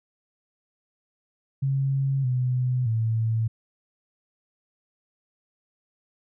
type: tone with pitch steps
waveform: sine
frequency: 136.2 / 126.1 / 112.5 Hz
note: C#3 / B2 / A2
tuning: -30 / +36 / +39 cents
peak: -21 dBFS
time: 1.62-3.48 s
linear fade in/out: 10 ms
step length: 620 ms
effects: none